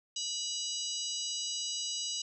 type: harmonic tone with a mistuned harmonic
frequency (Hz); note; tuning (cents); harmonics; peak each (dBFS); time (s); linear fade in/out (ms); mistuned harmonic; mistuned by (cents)
977; B5; -19; 3 / 4 / 5 / 6 / 7 / 8; -39 / -40 / -41 / -42 / -42 / -43; 0.16-2.22; 5; 7; -77
effects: none